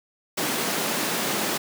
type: high-pass noise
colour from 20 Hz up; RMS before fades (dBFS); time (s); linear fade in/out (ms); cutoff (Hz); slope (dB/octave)
pink; -26; 0.37-1.58; 10; 180; 24
effects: none